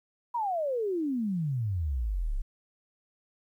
sine exponential sweep, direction down, 987.8 to 30.07 Hz, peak -27 dBFS, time 0.34-2.42 s, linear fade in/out 10 ms, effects 11-bit

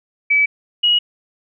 sine tone pair in turn, 2294 / 2901 Hz, D7 / F#7, -41 / -35 cents, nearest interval major third, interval 406 cents, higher second, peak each -11 dBFS, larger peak neither, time 0.3-0.46 / 0.83-0.99 s, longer neither, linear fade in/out 10 ms, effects none

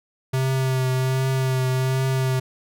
square tone with vibrato, 130.81 Hz, C3, in tune, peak -20 dBFS, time 0.33-2.4 s, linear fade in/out 10 ms, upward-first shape triangle, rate 1.3 Hz, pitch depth 24 cents each way, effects none

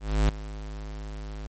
square tone with ADSR envelope, 52 Hz, G#1, 3 cents sharp, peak -18 dBFS, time 0-1.47 s, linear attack 290 ms, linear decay 3 ms, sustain -17 dB, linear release 3 ms, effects MP3 32 kbps

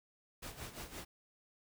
pink noise with tremolo, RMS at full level -45 dBFS, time 0.42-1.05 s, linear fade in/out 10 ms, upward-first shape sine, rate 5.8 Hz, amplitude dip 70%, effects none

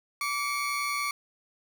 30% pulse tone pair together, 1156 / 2182 Hz, D6 / C#7, -28 / -28 cents, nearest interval major seventh, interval 1100 cents, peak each -27 / -30 dBFS, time 0.21-1.11 s, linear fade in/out 2 ms, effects none

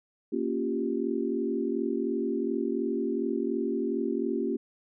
sine chord, G half-diminished seventh, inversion first, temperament equal, 233.1 / 277.2 / 349.2 / 392 Hz, Bb3 / Db4 / F4 / G4, 0 / 0 / 0 / 0 cents, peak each -32 dBFS, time 0.32-4.57 s, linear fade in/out 10 ms, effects none

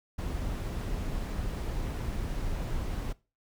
brown noise, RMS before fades -33 dBFS, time 0.18-3.13 s, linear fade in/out 10 ms, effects noise-tail reverb RT60 0.3 s tail -21 dB re dry

